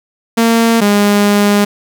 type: tone pair in turn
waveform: sawtooth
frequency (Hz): 229.2 / 204.7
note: A#3 / G#3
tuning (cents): -29 / -25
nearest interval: major second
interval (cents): 196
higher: first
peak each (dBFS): -4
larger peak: neither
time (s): 0.37-0.81 / 0.81-1.65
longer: second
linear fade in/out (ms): 10
effects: none